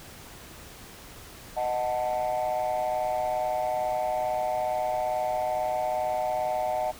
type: chord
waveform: sine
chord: D# diminished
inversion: none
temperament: equal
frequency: 622.3 / 740 / 880 Hz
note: D#5 / F#5 / A5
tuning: 0 / 0 / 0 cents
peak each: -27 / -27 / -31 dBFS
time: 1.56-6.92 s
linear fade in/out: 20 ms
effects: tanh soft clip ceiling -21 dBFS + pink hiss -46 dBFS RMS until 6.99 s